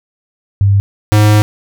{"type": "tone pair in turn", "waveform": ["sine", "square"], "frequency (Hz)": [99.4, 105.62], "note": ["G2", "G#2"], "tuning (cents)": [25, 30], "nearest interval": "minor second", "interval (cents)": 105, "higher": "second", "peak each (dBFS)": -6, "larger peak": "neither", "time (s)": [[0.61, 0.8], [1.12, 1.42]], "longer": "second", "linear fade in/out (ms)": 0, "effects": []}